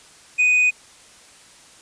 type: tone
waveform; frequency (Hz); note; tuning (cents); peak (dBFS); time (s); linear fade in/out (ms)
triangle; 2489; D#7; 0; -12; 0.38-0.71; 20
effects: white hiss -48 dBFS RMS until 1.81 s + resampled to 22050 Hz